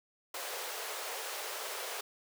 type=high-pass noise; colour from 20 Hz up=pink; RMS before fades=-40 dBFS; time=0.34-2.01 s; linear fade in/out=5 ms; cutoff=410 Hz; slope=48 dB/octave; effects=none